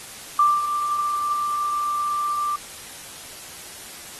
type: tone with ADSR envelope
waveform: sine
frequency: 1180 Hz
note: D6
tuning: 8 cents sharp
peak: -12 dBFS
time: 0.39-2.56 s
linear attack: 4 ms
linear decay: 220 ms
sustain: -9 dB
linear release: 5 ms
effects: white hiss -39 dBFS RMS until 4.19 s + AAC 32 kbps